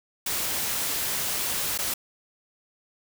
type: noise with dropouts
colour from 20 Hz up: white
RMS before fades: -28 dBFS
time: 0.26-1.94 s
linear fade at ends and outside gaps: 5 ms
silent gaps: 1.778-1.787 s
effects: none